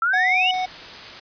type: exponential sweep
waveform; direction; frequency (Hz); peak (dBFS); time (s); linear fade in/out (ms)
sine; up; 1318.5 to 2994; -17; 0.02-0.51; 2
type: tone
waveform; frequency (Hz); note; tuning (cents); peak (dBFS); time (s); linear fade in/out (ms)
square; 740; F#5; 0; -22; 0.13-0.66; 10
type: noise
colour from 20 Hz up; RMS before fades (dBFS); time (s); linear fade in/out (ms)
white; -37; 0.53-1.2; 10
effects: resampled to 11025 Hz